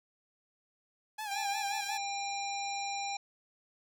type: tone with vibrato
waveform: sawtooth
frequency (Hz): 830.6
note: G#5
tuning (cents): 0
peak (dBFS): -33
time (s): 1.18-1.98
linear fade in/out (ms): 10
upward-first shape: sine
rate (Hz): 5.6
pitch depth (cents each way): 85
type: harmonic tone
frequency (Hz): 799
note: G5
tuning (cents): +33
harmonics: 1 / 3 / 5 / 7 / 9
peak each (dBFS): -36 / -41 / -43 / -44 / -46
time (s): 1.31-3.17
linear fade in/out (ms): 5
effects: none